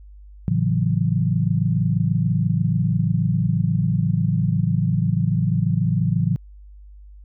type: chord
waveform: sine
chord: F# minor seventh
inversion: first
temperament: equal with one note detuned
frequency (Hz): 110.45 / 138.59 / 164.81 / 185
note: A2 / C#3 / E3 / F#3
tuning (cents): +7 / 0 / 0 / 0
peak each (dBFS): -22 / -23 / -21 / -25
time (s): 0.48-6.36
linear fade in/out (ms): 0
effects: added 50 Hz sine -40 dBFS peak until 7.24 s